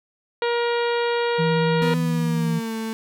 harmonic tone, 473.9 Hz, A#4, 28 cents sharp, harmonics 1 / 2 / 3 / 4 / 5 / 6 / 7 / 8 / 9, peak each -21 / -27 / -31 / -33 / -35 / -37 / -38 / -39 / -40 dBFS, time 0.42-1.94 s, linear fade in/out 2 ms
sine tone with vibrato, 164.81 Hz, E3, in tune, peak -20 dBFS, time 1.38-2.6 s, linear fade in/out 20 ms, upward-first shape sine, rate 17 Hz, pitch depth 17 cents each way
35% pulse tone with pitch glide, 250.2 to 222.9 Hz, B3 to A3, +23 to +23 cents, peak -24 dBFS, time 1.82-2.93 s, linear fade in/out 0 ms, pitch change -200 cents, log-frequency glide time 1.94-2.76 s
effects none

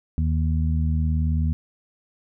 harmonic tone, 79 Hz, D#2, 27 cents sharp, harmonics 1 / 2 / 3, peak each -20 / -26 / -30 dBFS, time 0.18-1.53 s, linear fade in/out 0 ms, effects none

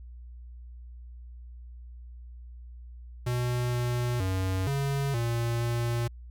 square tone with pitch steps, 122.7 / 121.9 / 94.1 / 139.1 / 117.4 / 118.3 Hz, B2 / B2 / F#2 / C#3 / A#2 / A#2, -11 / -22 / +30 / +6 / +13 / +26 cents, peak -27 dBFS, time 3.26-6.08 s, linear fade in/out 10 ms, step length 470 ms, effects added 60 Hz sine -42 dBFS peak until 6.3 s

